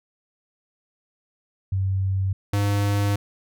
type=tone pair in turn; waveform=sine / square; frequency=95.8 / 101.5 Hz; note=G2 / G#2; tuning=-39 / -39 cents; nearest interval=minor second; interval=100 cents; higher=second; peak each=-20 dBFS; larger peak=neither; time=1.72-2.33 / 2.53-3.16 s; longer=second; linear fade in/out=5 ms; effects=none